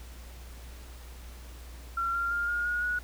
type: tone with pitch steps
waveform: sine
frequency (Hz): 1367 / 1385.3 / 1403.8 / 1422.6 / 1441.6 / 1460.9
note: F6 / F6 / F6 / F6 / F#6 / F#6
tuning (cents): -37 / -14 / +9 / +32 / -45 / -22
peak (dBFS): -27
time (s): 1.97-2.99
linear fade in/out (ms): 5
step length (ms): 170
effects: added 60 Hz sine -43 dBFS peak until 3.03 s + pink hiss -52 dBFS RMS until 3.03 s